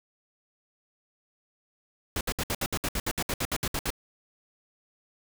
pink noise bursts, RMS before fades -29 dBFS, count 16, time 2.16-3.904 s, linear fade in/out 2 ms, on 49 ms, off 64 ms, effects none

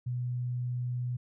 sine tone, 123.47 Hz, B2, in tune, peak -30 dBFS, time 0.06-1.17 s, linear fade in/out 10 ms, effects none

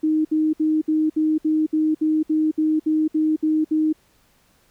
sine tone bursts, 311.2 Hz, D#4, in tune, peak -16 dBFS, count 14, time 0.03-3.929 s, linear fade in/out 10 ms, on 220 ms, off 63 ms, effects pink hiss -60 dBFS RMS until 4.7 s

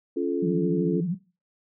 sine chord, Db augmented, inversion none, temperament just, 277.2 / 346.5 / 433.1 Hz, Db4 / F4 / A4, 0 / -14 / -27 cents, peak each -28 / -27 / -29 dBFS, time 0.16-1.01 s, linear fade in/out 10 ms
sine tone with vibrato, 174.61 Hz, F3, in tune, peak -24 dBFS, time 0.42-1.15 s, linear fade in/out 10 ms, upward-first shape sine, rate 13 Hz, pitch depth 120 cents each way
effects noise-tail reverb RT60 0.3 s tail -17 dB re dry

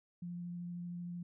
sine tone with vibrato, 174.61 Hz, F3, in tune, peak -40 dBFS, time 0.22-1.23 s, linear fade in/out 5 ms, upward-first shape triangle, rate 13 Hz, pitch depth 12 cents each way, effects none

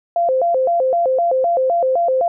sine tone with vibrato, 598 Hz, D5, 31 cents sharp, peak -13 dBFS, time 0.16-2.28 s, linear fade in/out 2 ms, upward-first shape square, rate 3.9 Hz, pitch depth 240 cents each way, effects none

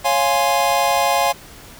square chord, Db major seventh, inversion none, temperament equal, 554.4 / 698.5 / 830.6 / 1046.5 Hz, Db5 / F5 / Ab5 / C6, 0 / 0 / 0 / 0 cents, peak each -23 / -20 / -20 / -23 dBFS, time 0.04-1.33 s, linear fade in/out 20 ms, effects pink hiss -41 dBFS RMS until 1.79 s

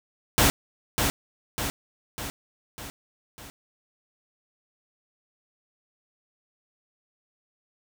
pink noise with echo, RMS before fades -19 dBFS, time 0.38-0.5 s, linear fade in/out 0 ms, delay 600 ms, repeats 5, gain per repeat -5 dB, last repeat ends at 3.5 s, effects none

